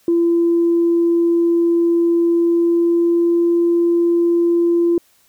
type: tone with pitch glide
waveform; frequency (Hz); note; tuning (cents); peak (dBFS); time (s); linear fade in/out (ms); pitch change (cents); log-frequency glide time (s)
sine; 339.4 to 342; F4 to F4; -49 to -36; -11; 0.08-4.98; 2; +13; 2.32-3.57
effects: tanh soft clip ceiling -7 dBFS + white hiss -56 dBFS RMS until 5.28 s